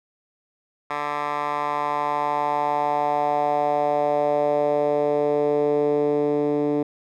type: tone with band-pass filter sweep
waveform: 10% pulse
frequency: 146.83 Hz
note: D3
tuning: in tune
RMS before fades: -22 dBFS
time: 0.9-6.83 s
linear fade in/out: 5 ms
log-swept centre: 1300 to 350 Hz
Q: 3.1
effects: none